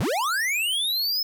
square linear sweep, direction up, 65.41 to 5230 Hz, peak -23 dBFS, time 0-1.23 s, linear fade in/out 5 ms, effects none

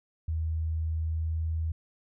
sine tone with pitch glide, 80 to 80.56 Hz, D#2 to E2, +49 to -39 cents, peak -27 dBFS, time 0.28-1.72 s, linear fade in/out 5 ms, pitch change +12 cents, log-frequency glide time 0.98-1.41 s, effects none

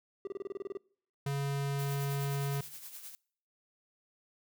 triangle tone bursts, 392 Hz, G4, in tune, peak -33 dBFS, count 11, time 0.25-0.772 s, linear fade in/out 2 ms, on 22 ms, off 28 ms
square tone, 140 Hz, C#3, 18 cents sharp, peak -32 dBFS, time 1.26-2.61 s, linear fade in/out 5 ms
blue noise with tremolo, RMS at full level -45 dBFS, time 1.79-3.15 s, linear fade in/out 0 ms, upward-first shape sine, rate 9.6 Hz, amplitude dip 55%
effects noise-tail reverb RT60 0.6 s tail -26 dB re dry

